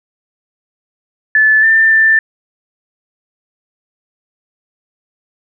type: tone with pitch steps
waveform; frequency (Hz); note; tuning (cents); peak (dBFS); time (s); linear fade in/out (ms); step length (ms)
sine; 1740 / 1787 / 1776; A6 / A6 / A6; -20 / +26 / +16; -6; 1.35-2.19; 2; 280
effects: none